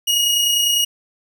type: tone pair together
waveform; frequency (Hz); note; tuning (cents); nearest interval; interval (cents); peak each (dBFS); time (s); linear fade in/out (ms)
sawtooth; 2856 / 2886; F7 / F#7; +38 / -44; unison; 18; -22 / -12; 0.07-0.85; 10
effects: none